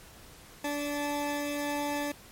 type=tone pair together; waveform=20% pulse; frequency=290 / 871.5 Hz; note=D4 / A5; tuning=-22 / -17 cents; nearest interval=octave + perfect fifth; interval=1905 cents; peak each=-26 / -33 dBFS; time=0.64-2.12 s; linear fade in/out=5 ms; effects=pink hiss -52 dBFS RMS until 2.31 s + MP3 64 kbps